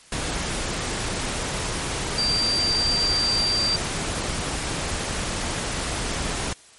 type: tone in noise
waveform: sine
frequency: 4699 Hz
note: D8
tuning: in tune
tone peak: -20 dBFS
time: 2.18-3.76 s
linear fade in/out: 2 ms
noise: pink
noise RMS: -27 dBFS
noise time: 0.12-6.53 s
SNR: +4 dB
effects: white hiss -50 dBFS RMS until 6.78 s + MP3 48 kbps